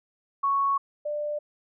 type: tone pair in turn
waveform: sine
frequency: 1108.7 / 593.6 Hz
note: C#6 / D5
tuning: 0 / +18 cents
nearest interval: major seventh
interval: 1082 cents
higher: first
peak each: -21 / -27 dBFS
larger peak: first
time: 0.43-0.78 / 1.05-1.39 s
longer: first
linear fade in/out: 10 ms
effects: none